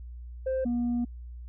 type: tone pair in turn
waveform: sine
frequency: 523.3 / 240.1 Hz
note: C5 / B3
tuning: 0 / -49 cents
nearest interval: octave + minor second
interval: 1349 cents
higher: first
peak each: -24 / -23 dBFS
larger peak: second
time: 0.46-0.65 / 0.65-1.05 s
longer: second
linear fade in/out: 10 ms
effects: tanh soft clip ceiling -24 dBFS + added 60 Hz sine -39 dBFS peak until 1.48 s